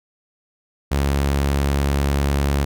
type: tone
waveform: sawtooth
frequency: 70.1 Hz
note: C#2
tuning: 20 cents sharp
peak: -13 dBFS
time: 0.91-2.65 s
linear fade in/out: 10 ms
effects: none